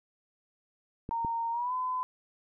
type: clicks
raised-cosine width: 3 ms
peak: -24 dBFS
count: 2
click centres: 1.091 / 1.248 s
type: tone with pitch glide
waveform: sine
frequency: 923 to 1012.4 Hz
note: A#5 to B5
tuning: -17 to +43 cents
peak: -29 dBFS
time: 1.11-2.03 s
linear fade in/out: 0 ms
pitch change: +160 cents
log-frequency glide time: 1.51-1.73 s
effects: none